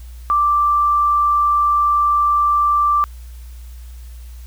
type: tone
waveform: sine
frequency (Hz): 1174.7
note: D6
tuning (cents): 0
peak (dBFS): -12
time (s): 0.3-3.04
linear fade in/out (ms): 0
effects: added 60 Hz sine -32 dBFS peak until 4.46 s + white hiss -50 dBFS RMS until 4.46 s